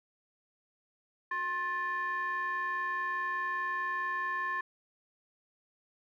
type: ring-modulated tone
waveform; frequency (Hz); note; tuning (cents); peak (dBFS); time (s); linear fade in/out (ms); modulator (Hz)
triangle; 344.4; F4; -24; -26; 1.31-4.61; 5; 1410
effects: none